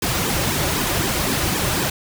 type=noise with flanger; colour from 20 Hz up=pink; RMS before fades=-21 dBFS; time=0.02-1.9 s; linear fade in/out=5 ms; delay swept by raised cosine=1.4 to 4.6 ms; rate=3.9 Hz; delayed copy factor=-0.95; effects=none